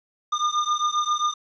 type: beating tone pair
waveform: square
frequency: 1207 / 1214.5 Hz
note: D6 / D#6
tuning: +47 / -42 cents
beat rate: 7.5 Hz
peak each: -25 dBFS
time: 0.32-1.34 s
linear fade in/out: 10 ms
effects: resampled to 16000 Hz + 9-bit